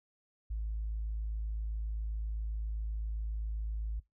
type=tone; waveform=sine; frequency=53.8 Hz; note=A1; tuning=38 cents flat; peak=-32 dBFS; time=0.5-4 s; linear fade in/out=10 ms; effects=noise-tail reverb RT60 0.2 s tail -24 dB re dry + tanh soft clip ceiling -29 dBFS